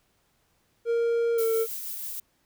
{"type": "tone with pitch glide", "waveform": "triangle", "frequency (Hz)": [466.2, 450.8], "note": ["A#4", "A4"], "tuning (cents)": [0, 42], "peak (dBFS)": -20, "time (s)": [0.85, 1.67], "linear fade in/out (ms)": 50, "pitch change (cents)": -58, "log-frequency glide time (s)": [1.35, 1.43]}
{"type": "noise with tremolo", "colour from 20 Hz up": "violet", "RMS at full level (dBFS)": -34, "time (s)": [1.38, 2.2], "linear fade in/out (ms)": 5, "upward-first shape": "sine", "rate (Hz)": 6.3, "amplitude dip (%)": 25}
{"effects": ["pink hiss -69 dBFS RMS until 2.45 s"]}